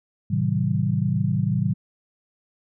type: chord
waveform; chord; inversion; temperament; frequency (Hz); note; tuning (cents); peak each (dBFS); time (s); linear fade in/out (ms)
sine; A diminished seventh; none; just; 110 / 132 / 158.4 / 190.08; A2 / C3 / Eb3 / Gb3; 0 / +16 / +31 / +47; -25; 0.3-1.74; 10
effects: none